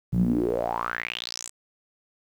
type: tone with band-pass filter sweep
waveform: sawtooth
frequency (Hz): 58.6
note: A#1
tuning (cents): +10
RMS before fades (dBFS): -27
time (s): 0.12-1.5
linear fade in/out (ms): 20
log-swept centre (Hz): 140 to 8300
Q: 7.6
effects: 9-bit